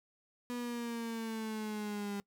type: linear sweep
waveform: 35% pulse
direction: down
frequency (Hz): 244.6 to 200.4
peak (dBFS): -35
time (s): 0.5-2.2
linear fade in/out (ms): 0
effects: noise-tail reverb RT60 0.1 s tail -23 dB re dry